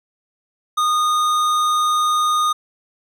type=tone with tanh clipping; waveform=sine; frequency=1230 Hz; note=D#6; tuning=20 cents flat; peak=-17 dBFS; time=0.77-2.53 s; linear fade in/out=10 ms; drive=16 dB; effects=none